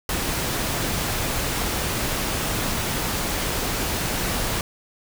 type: noise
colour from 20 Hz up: pink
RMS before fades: -25 dBFS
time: 0.09-4.61 s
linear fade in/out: 2 ms
effects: none